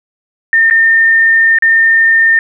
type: tone with dropouts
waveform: sine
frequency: 1814 Hz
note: A#6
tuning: 48 cents flat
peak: -5 dBFS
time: 0.53-2.39 s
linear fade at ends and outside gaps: 1 ms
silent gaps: 0.7-0.709 / 1.586-1.623 s
effects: none